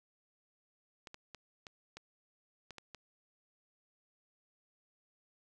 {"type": "clicks", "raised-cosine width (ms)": 0.2, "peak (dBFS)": -30, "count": 8, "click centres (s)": [1.072, 1.144, 1.347, 1.668, 1.97, 2.707, 2.783, 2.947], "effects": []}